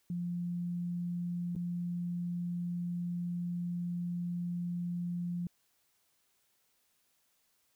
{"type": "tone with dropouts", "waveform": "sine", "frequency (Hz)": 174.61, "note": "F3", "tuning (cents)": 0, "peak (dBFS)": -33, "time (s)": [0.1, 5.47], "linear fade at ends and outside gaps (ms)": 2, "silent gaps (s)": [1.552, 1.562], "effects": ["white hiss -74 dBFS RMS until 7.75 s"]}